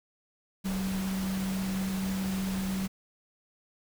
sine tone in noise, 190.7 Hz, G3, 47 cents flat, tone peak -29 dBFS, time 0.64-2.88 s, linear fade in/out 20 ms, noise pink, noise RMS -39 dBFS, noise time 0.64-2.88 s, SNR +7 dB, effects none

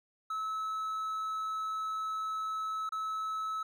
triangle tone with dropouts, 1298 Hz, E6, 27 cents flat, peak -31 dBFS, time 0.3-3.63 s, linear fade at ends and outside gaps 5 ms, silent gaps 2.892-2.921 s, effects none

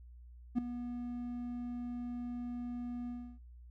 triangle tone with ADSR envelope, 242.7 Hz, B3, 30 cents flat, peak -23 dBFS, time 0.55-3.39 s, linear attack 33 ms, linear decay 5 ms, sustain -13 dB, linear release 310 ms, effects noise-tail reverb RT60 0.4 s tail -24 dB re dry + added 60 Hz sine -51 dBFS peak until 3.7 s

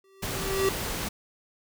square tone with exponential growth, 387.5 Hz, G4, 20 cents flat, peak -21 dBFS, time 0.04-0.69 s, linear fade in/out 2 ms, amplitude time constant 140 ms
pink noise, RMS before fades -32 dBFS, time 0.22-1.09 s, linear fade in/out 10 ms
effects none

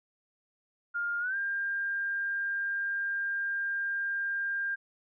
sine tone with pitch glide, 1409 to 1599.9 Hz, F6 to G6, +15 to +35 cents, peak -29 dBFS, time 0.94-4.76 s, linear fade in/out 20 ms, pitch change +220 cents, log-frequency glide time 1.2-1.36 s, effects none

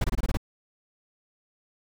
brown noise bursts, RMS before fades -24 dBFS, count 7, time 0.01-0.372 s, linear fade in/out 5 ms, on 32 ms, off 23 ms, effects none

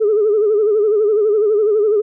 sine tone with vibrato, 423 Hz, G#4, 32 cents sharp, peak -10 dBFS, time 0-2.02 s, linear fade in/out 20 ms, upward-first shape sine, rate 12 Hz, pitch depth 83 cents each way, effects tanh soft clip ceiling -7 dBFS

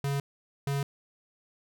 square tone pair in turn, 140 / 140 Hz, C#3 / C#3, +18 / +18 cents, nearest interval unison, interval 0 cents, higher neither, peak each -28 dBFS, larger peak neither, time 0.04-0.2 / 0.67-0.83 s, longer neither, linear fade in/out 2 ms, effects none

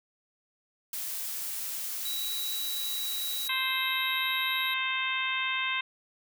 blue noise, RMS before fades -35 dBFS, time 0.93-3.48 s, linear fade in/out 2 ms
square tone with pitch glide, 3900 to 3826 Hz, B7 to A#7, -23 to +44 cents, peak -34 dBFS, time 2.05-4.74 s, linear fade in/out 5 ms, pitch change -33 cents, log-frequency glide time 2.98-3.98 s
harmonic tone, 523.3 Hz, C5, in tune, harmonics 2 / 3 / 4 / 5 / 6 / 7, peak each -35 / -36 / -33 / -33 / -37 / -37 dBFS, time 3.49-5.81 s, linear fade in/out 5 ms
effects none

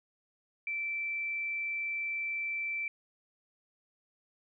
sine tone, 2333 Hz, D7, 12 cents flat, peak -32 dBFS, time 0.67-2.88 s, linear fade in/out 2 ms, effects none

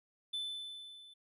triangle tone with level ramp, 3515 Hz, A7, 2 cents flat, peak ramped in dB -33 to -53 dBFS, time 0.33-1.14 s, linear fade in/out 10 ms, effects resampled to 32000 Hz

